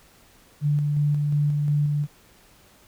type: tone with tremolo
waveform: sine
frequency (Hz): 146.83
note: D3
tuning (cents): 0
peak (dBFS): -18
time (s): 0.61-2.07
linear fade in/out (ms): 50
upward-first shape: square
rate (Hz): 2.8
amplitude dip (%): 25
effects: pink hiss -55 dBFS RMS until 2.87 s